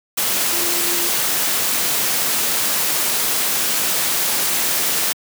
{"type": "tone in noise", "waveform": "sine", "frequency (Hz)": 346.6, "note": "F4", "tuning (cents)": -13, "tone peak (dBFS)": -29, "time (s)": [0.52, 1.09], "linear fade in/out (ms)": 10, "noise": "white", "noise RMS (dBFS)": -19, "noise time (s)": [0.17, 5.13], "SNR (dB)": -13, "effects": ["high-pass 150 Hz 12 dB/octave"]}